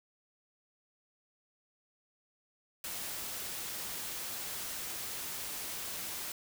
white noise, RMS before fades -40 dBFS, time 2.84-6.32 s, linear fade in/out 2 ms, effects none

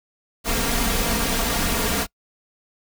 pink noise with comb filter, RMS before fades -22 dBFS, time 0.44-2.07 s, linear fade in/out 50 ms, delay 4.3 ms, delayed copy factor +0.6, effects noise-tail reverb RT60 0.1 s tail -25 dB re dry

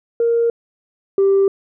sine tone pair in turn, 466.2 / 392 Hz, A#4 / G4, 0 / 0 cents, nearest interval minor third, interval 300 cents, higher first, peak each -12 / -9 dBFS, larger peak second, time 0.2-0.5 / 1.18-1.48 s, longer neither, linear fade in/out 2 ms, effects tanh soft clip ceiling -8 dBFS

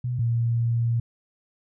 sine tone pair in turn, 123.47 / 116.98 Hz, B2 / A#2, 0 / +7 cents, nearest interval minor second, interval 93 cents, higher first, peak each -24 / -20 dBFS, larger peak second, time 0.04-0.19 / 0.19-1 s, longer second, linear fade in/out 5 ms, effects none

